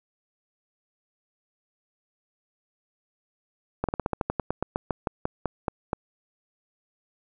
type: slowing click train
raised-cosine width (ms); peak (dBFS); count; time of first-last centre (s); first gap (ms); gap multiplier
1; -11; 18; 3.84-5.932; 47; 1.11
effects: none